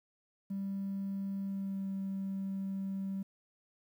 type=tone with pitch glide; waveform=triangle; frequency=196 to 193.86 Hz; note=G3 to G3; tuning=0 to -19 cents; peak=-31 dBFS; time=0.5-3.23 s; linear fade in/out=10 ms; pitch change=-19 cents; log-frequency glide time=1.47-1.89 s; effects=tanh soft clip ceiling -31 dBFS + 11-bit